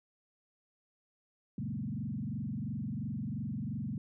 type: tone with frequency modulation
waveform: sine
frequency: 174.61 Hz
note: F3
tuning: in tune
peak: -34 dBFS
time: 1.58-3.98 s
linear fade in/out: 2 ms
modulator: 22.9 Hz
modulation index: 2.9
effects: none